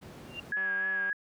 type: noise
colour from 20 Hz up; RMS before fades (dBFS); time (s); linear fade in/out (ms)
brown; -40; 0.01-0.53; 20
type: tone with exponential growth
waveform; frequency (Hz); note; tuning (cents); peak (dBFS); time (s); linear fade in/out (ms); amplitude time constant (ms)
sine; 2784; F7; -6; -33; 0.25-0.4; 5; 32
type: tone with vibrato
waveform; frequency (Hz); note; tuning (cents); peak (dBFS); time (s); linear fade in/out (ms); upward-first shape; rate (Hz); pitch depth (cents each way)
sine; 1661.2; G#6; 0; -28; 0.52-1.13; 2; sine; 3.4; 36
type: click train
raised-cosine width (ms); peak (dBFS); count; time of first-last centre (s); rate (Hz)
0.5; -30; 102; 0.57-1.096; 192
effects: high-pass 150 Hz 12 dB/octave